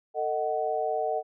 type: chord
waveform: sine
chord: D# diminished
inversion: second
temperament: just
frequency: 448 / 622.3 / 746.7 Hz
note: A4 / D#5 / F#5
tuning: +31 / 0 / +16 cents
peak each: -31 / -30 / -29 dBFS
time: 0.14-1.23 s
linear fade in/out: 50 ms
effects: none